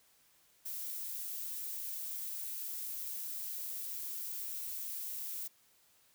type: noise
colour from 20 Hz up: violet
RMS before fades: -41 dBFS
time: 0.65-5.48 s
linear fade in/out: 10 ms
effects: white hiss -68 dBFS RMS until 6.14 s